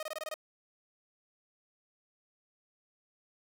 sawtooth tone bursts, 622.3 Hz, D#5, in tune, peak -32 dBFS, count 7, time 0-0.341 s, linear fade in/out 2 ms, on 29 ms, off 23 ms, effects 10-bit

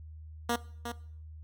10% pulse tone with echo, 237.1 Hz, A#3, 30 cents sharp, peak -19 dBFS, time 0.49-0.56 s, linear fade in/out 5 ms, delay 360 ms, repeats 1, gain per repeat -8 dB, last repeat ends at 0.92 s, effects noise-tail reverb RT60 0.6 s tail -20 dB re dry + added 78 Hz sine -44 dBFS peak until 1.43 s

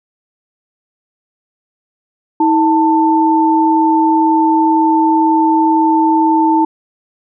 sine tone pair together, 320 / 889 Hz, D#4 / A5, +49 / +18 cents, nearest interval octave + tritone, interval 1769 cents, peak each -11 dBFS, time 2.4-6.65 s, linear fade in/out 5 ms, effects none

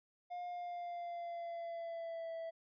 triangle tone with pitch glide, 710 to 658.6 Hz, F5 to E5, +28 to -2 cents, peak -39 dBFS, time 0.3-2.51 s, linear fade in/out 20 ms, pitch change -130 cents, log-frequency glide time 0.47-2.33 s, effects resampled to 11025 Hz

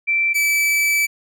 sine / 45% pulse tone pair in turn, 2340 / 2309 Hz, D7 / D7, -7 / -30 cents, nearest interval unison, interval 23 cents, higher first, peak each -15 dBFS, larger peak neither, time 0.07-0.34 / 0.34-1.07 s, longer second, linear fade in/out 20 ms, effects none

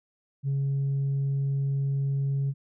sine tone, 138.1 Hz, C#3, 6 cents flat, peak -22 dBFS, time 0.43-2.54 s, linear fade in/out 50 ms, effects tanh soft clip ceiling -22 dBFS

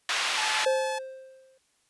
white band-pass noise, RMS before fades -28 dBFS, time 0.09-0.65 s, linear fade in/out 2 ms, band 930 to 3500 Hz, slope 12 dB/octave
sawtooth tone, 863 Hz, A5, 34 cents flat, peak -27 dBFS, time 0.37-0.99 s, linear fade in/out 10 ms
triangle tone with exponential decay, 526 Hz, C5, 9 cents sharp, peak -18 dBFS, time 0.66-1.58 s, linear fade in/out 5 ms, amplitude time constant 200 ms
effects white hiss -69 dBFS RMS until 1.89 s + resampled to 24000 Hz

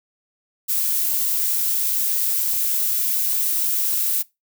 violet noise, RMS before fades -21 dBFS, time 0.68-4.23 s, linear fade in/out 20 ms, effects noise-tail reverb RT60 0.2 s tail -21 dB re dry

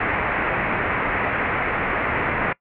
white low-pass noise, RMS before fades -23 dBFS, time 0-2.53 s, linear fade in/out 5 ms, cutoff 2300 Hz, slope 48 dB/octave, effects noise-tail reverb RT60 0.1 s tail -22 dB re dry

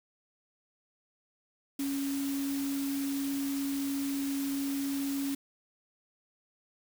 sine tone in noise, 277.2 Hz, C#4, in tune, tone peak -30 dBFS, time 1.79-5.35 s, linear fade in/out 5 ms, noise white, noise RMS -42 dBFS, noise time 1.79-5.35 s, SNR +9 dB, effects none

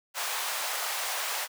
pink high-pass noise, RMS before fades -32 dBFS, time 0.14-1.48 s, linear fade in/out 50 ms, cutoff 680 Hz, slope 24 dB/octave, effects none

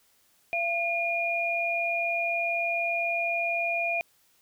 sine tone pair together, 681 / 2429 Hz, F5 / D#7, -44 / -42 cents, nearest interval octave + minor seventh, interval 2202 cents, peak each -29 / -27 dBFS, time 0.53-4.01 s, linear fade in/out 0 ms, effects white hiss -65 dBFS RMS until 4.41 s

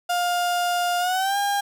35% pulse tone with pitch glide, 706 to 806.3 Hz, F5 to G5, +19 to +49 cents, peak -19 dBFS, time 0.09-1.61 s, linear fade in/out 10 ms, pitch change +230 cents, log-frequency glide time 0.99-1.37 s, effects none

